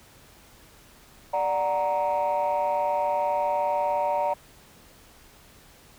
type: chord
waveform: sine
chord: D augmented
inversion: none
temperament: equal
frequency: 587.3 / 740 / 932.3 Hz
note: D5 / F#5 / A#5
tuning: 0 / 0 / 0 cents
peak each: -25 / -27 / -24 dBFS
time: 1.33-4.34 s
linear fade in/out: 10 ms
effects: tanh soft clip ceiling -18 dBFS + pink hiss -53 dBFS RMS until 5.98 s